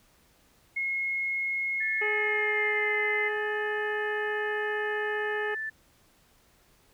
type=tone with pitch glide; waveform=sine; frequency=2163 to 2068 Hz; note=C#7 to C7; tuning=-43 to -21 cents; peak=-27 dBFS; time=0.76-3.29 s; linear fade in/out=10 ms; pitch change=-78 cents; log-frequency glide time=2.1-3 s
type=tone; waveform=sine; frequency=1760 Hz; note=A6; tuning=in tune; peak=-31 dBFS; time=1.8-5.7 s; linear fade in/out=10 ms
type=harmonic tone; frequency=421.2 Hz; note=G#4; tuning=24 cents sharp; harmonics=1 / 2 / 3 / 4 / 5 / 6 / 7; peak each=-31 / -37 / -41 / -43 / -45 / -47 / -48 dBFS; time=2.01-5.55 s; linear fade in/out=10 ms
effects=pink hiss -63 dBFS RMS until 6.93 s